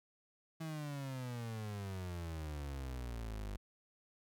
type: exponential sweep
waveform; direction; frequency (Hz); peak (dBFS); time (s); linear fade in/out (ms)
35% pulse; down; 163.3 to 49; -39; 0.6-3.57; 10
effects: none